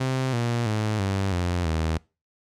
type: tone with pitch steps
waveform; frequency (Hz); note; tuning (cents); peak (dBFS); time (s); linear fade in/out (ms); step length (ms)
sawtooth; 130.81 / 118.58 / 107.49 / 97.43 / 88.32 / 80.06; C3 / A#2 / A2 / G2 / F2 / D#2; 0 / +30 / -40 / -10 / +20 / +50; -19; 0-1.98; 10; 330
effects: noise-tail reverb RT60 0.3 s tail -24 dB re dry + low-pass 8000 Hz 12 dB/octave